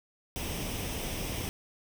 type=noise with comb filter; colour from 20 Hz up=pink; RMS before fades=-35 dBFS; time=0.36-1.49 s; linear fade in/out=0 ms; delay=0.35 ms; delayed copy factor=+0.55; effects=none